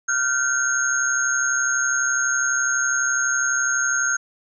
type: tone cluster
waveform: sine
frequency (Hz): 1400 / 1532 / 6510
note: F6 / G6 / G#8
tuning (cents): +4 / -40 / -36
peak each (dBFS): -23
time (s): 0.08-4.17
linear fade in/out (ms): 10
effects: none